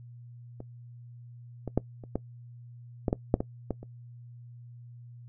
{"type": "clicks", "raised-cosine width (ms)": 2, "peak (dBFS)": [-27, -21, -10, -30, -15, -12, -11, -7, -16, -16, -29], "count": 11, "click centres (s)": [0.604, 1.677, 1.776, 2.038, 2.156, 3.082, 3.129, 3.341, 3.405, 3.707, 3.83], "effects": ["noise-tail reverb RT60 0.1 s tail -20 dB re dry", "added 120 Hz sine -45 dBFS peak until 5.28 s"]}